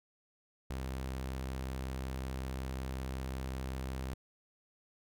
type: tone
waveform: sawtooth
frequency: 65.41 Hz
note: C2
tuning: in tune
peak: -33 dBFS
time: 0.7-4.14 s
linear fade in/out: 5 ms
effects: none